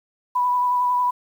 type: tone with vibrato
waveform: sine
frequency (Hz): 987.8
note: B5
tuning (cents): 0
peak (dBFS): -17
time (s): 0.35-1.11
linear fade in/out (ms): 10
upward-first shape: sine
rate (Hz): 11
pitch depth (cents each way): 16
effects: 8-bit